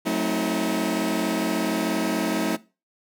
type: chord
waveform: sawtooth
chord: F# diminished seventh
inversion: none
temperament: just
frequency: 185 / 222 / 266.4 / 319.7 Hz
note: F#3 / A3 / C4 / Eb4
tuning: 0 / +16 / +31 / +47 cents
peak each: -25 / -24 / -26 / -22 dBFS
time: 0.05-2.57 s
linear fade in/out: 20 ms
effects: noise-tail reverb RT60 0.3 s tail -20 dB re dry